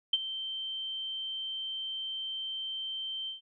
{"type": "tone with ADSR envelope", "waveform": "sine", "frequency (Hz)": 3120, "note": "G7", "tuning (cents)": -9, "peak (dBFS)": -20, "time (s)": [0.13, 3.41], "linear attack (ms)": 5, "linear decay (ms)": 33, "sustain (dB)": -14, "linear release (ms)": 130, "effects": []}